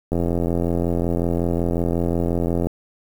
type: click train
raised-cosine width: 2 ms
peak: -9 dBFS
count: 219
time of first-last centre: 0.12-2.67 s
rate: 85.5 Hz
effects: 7-bit